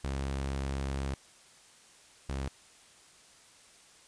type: tone pair in turn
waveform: sawtooth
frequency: 68 / 67.68 Hz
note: C#2 / C#2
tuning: -33 / -41 cents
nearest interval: unison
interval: 8 cents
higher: first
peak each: -28 / -29 dBFS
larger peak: first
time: 0.04-1.14 / 2.29-2.48 s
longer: first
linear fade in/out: 0 ms
effects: white hiss -58 dBFS RMS until 4.07 s + resampled to 22050 Hz